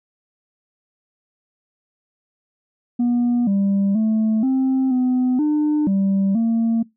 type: tone with pitch steps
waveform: sine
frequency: 241.3 / 197.8 / 219 / 263.2 / 252.9 / 300.8 / 195.2 / 228.2 Hz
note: B3 / G3 / A3 / C4 / B3 / D4 / G3 / A#3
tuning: -40 / +16 / -8 / +10 / +41 / +42 / -7 / -37 cents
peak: -13 dBFS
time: 2.99-6.83 s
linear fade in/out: 10 ms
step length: 480 ms
effects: noise-tail reverb RT60 0.2 s tail -24 dB re dry + tanh soft clip ceiling -14 dBFS